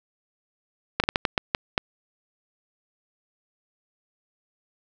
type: slowing click train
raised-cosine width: 0.3 ms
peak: -4 dBFS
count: 8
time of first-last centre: 1-1.779 s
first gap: 38 ms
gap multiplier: 1.35
effects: none